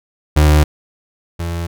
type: tone pair in turn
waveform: 35% pulse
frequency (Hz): 75.6 / 84.86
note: D#2 / F2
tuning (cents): -49 / -49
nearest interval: major second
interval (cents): 200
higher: second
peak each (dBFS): -6 / -18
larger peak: first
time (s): 0.36-0.64 / 1.39-1.67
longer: neither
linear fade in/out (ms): 10
effects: none